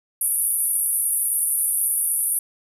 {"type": "band-pass noise", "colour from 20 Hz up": "white", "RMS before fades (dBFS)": -22, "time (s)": [0.21, 2.39], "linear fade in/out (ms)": 2, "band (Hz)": [9400, 12000], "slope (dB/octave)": 96, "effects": []}